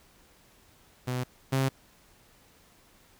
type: tone pair in turn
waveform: sawtooth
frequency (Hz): 126.1 / 133.6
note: B2 / C3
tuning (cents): +36 / +36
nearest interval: minor second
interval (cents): 100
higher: second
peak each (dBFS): -25 / -20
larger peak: second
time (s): 1.07-1.24 / 1.52-1.69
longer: neither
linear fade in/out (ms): 10
effects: pink hiss -60 dBFS RMS until 3.19 s